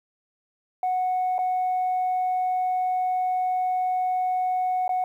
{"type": "tone with dropouts", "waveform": "sine", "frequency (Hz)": 737, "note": "F#5", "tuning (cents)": -7, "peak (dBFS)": -20, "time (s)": [0.83, 5.04], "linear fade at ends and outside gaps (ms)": 2, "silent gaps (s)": [[1.382, 1.389], [4.879, 4.892]], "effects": ["tanh soft clip ceiling -19 dBFS", "10-bit"]}